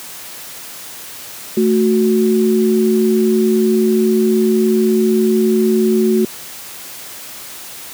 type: tone pair together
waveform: sine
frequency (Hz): 220 / 369.1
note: A3 / F#4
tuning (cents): 0 / -4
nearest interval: major sixth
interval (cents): 896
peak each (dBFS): -13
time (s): 1.57-6.25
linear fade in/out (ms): 2
effects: white hiss -32 dBFS RMS until 7.93 s + high-pass 100 Hz 12 dB/octave